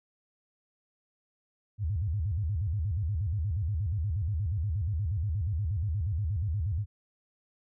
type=tone with vibrato; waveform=sine; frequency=90 Hz; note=F#2; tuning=47 cents flat; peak=-27 dBFS; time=1.78-6.86 s; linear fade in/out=50 ms; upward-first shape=square; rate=8.4 Hz; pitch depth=260 cents each way; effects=none